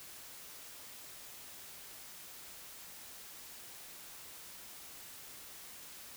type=silence; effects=white hiss -51 dBFS RMS until 6.16 s